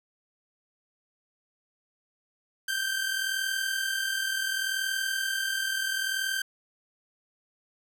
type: tone pair together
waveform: sawtooth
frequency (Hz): 1544.3 / 1585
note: G6 / G6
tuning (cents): -26 / +19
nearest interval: unison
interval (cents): 45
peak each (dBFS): -27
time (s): 2.68-6.42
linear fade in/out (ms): 5
effects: none